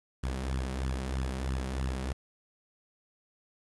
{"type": "tone with flanger", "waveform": "sawtooth", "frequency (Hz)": 65.41, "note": "C2", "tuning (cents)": 0, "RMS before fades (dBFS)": -33, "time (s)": [0.23, 2.13], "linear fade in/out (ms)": 10, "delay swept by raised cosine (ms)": [0.64, 5.44], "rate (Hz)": 3.1, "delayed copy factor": 0.65, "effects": ["resampled to 24000 Hz", "9-bit"]}